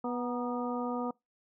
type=harmonic tone with a mistuned harmonic; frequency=245.2 Hz; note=B3; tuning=12 cents flat; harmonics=1 / 2 / 3 / 4 / 5; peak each=-34 / -37 / -39 / -40 / -41 dBFS; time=0.04-1.11 s; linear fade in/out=5 ms; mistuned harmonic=4; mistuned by=-57 cents; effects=noise-tail reverb RT60 0.2 s tail -25 dB re dry